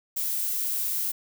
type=noise; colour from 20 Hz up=violet; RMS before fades=-28 dBFS; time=0.16-1.12 s; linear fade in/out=10 ms; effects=none